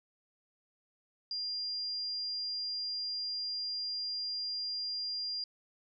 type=tone; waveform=sine; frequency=4800 Hz; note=D8; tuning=37 cents sharp; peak=-34 dBFS; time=1.31-5.44 s; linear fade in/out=2 ms; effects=none